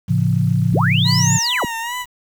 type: chord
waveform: sine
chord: A augmented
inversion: none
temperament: just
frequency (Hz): 110 / 137.5 / 171.88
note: A2 / C#3 / E#3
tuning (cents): 0 / -14 / -27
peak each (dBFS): -18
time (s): 0.08-1.39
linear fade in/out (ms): 20
type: linear two-way sweep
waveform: sine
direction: up then down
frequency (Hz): 92.5 to 7250 to 92.5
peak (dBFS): -17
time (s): 0.73-1.65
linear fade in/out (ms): 0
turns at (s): 1.35
type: tone with vibrato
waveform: 20% pulse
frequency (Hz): 951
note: A#5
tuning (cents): +34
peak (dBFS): -18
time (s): 1.04-2.06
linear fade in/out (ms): 50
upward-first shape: sine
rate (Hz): 2.4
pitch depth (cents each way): 82
effects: 7-bit